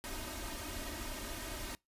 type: noise with comb filter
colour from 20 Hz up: pink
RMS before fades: -42 dBFS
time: 0.04-1.75 s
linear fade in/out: 0 ms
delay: 3.2 ms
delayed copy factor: +0.85
effects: noise-tail reverb RT60 0.2 s tail -25 dB re dry + resampled to 32000 Hz